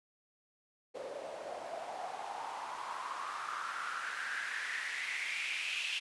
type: noise with band-pass filter sweep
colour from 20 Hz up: white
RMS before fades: -40 dBFS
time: 0.94-6 s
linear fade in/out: 20 ms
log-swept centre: 520 to 2800 Hz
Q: 5.6
effects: resampled to 24000 Hz